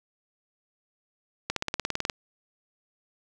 accelerating click train, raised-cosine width 0.2 ms, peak -10 dBFS, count 12, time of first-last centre 1.5-2.098 s, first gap 63 ms, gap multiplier 0.97, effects none

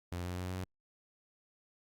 sawtooth tone with pitch steps, 88.2 / 89.59 / 90.99 / 92.42 Hz, F2 / F2 / F#2 / F#2, +18 / +45 / -28 / -1 cents, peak -33 dBFS, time 0.12-0.64 s, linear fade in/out 0 ms, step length 130 ms, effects Opus 48 kbps

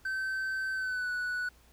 triangle tone with pitch glide, 1543 to 1477.6 Hz, G6 to F#6, -28 to -3 cents, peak -29 dBFS, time 0.05-1.49 s, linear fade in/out 5 ms, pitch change -75 cents, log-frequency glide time 0.73-1.1 s, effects added 60 Hz sine -61 dBFS peak until 1.72 s + pink hiss -63 dBFS RMS until 1.72 s

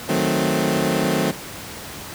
20% pulse chord, D# diminished seventh, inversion none, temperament equal, 155.56 / 185 / 220 / 261.6 Hz, D#3 / F#3 / A3 / C4, 0 / 0 / 0 / 0 cents, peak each -19 dBFS, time 0.08-1.32 s, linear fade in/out 20 ms, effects pink hiss -34 dBFS RMS until 2.14 s + high-pass 80 Hz 12 dB/octave

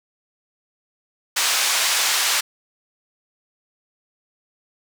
white band-pass noise, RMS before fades -20 dBFS, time 1.36-2.41 s, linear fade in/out 10 ms, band 870 to 7000 Hz, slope 12 dB/octave, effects none

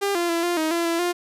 sawtooth tone with pitch steps, 400 / 345.3 / 336.5 / 349 / 315.2 / 339.2 / 335.1 / 351.9 Hz, G4 / F4 / E4 / F4 / D#4 / E4 / E4 / F4, +35 / -20 / +36 / -1 / +23 / +50 / +29 / +13 cents, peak -17 dBFS, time 0.01-1.13 s, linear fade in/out 20 ms, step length 140 ms, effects resampled to 32000 Hz

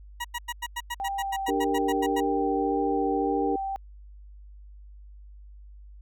20% pulse tone bursts, 957 Hz, A#5, 45 cents sharp, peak -24 dBFS, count 15, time 0.2-2.206 s, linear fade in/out 10 ms, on 46 ms, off 94 ms
sine tone with vibrato, 784 Hz, G5, in tune, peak -28 dBFS, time 1-3.76 s, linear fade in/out 0 ms, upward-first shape sine, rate 1.8 Hz, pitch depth 12 cents each way
sine chord, G minor, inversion second, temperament equal, 293.7 / 392 / 466.2 Hz, D4 / G4 / Bb4, 0 / 0 / 0 cents, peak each -28 / -29 / -29 dBFS, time 1.48-3.56 s, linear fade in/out 5 ms
effects added 50 Hz sine -44 dBFS peak until 6.01 s

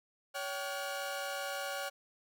sawtooth tone cluster, 563 / 772 / 1430 Hz, C#5 / G5 / F6, +27 / -27 / +41 cents, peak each -36 / -38 / -38 dBFS, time 0.34-1.9 s, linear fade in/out 20 ms, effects none

